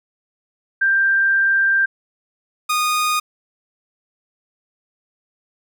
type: tone pair in turn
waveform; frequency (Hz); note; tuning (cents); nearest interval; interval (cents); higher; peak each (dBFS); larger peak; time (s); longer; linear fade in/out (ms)
sine / sawtooth; 1581 / 1232.6; G6 / D#6; +14 / -17; major third; 431; first; -13; neither; 0.81-1.86 / 2.69-3.2; first; 10
effects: none